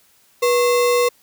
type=tone with sample-and-hold; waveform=sine; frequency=486.2 Hz; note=B4; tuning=27 cents flat; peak=-13 dBFS; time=0.42-1.09 s; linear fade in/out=10 ms; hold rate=1575 Hz; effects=white hiss -56 dBFS RMS until 1.22 s